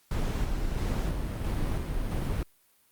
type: noise with tremolo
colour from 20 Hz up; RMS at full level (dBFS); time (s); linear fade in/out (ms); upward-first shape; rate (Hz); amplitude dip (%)
brown; -28; 0.11-2.43; 2; square; 1.5; 30
effects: white hiss -65 dBFS RMS until 2.91 s + Opus 48 kbps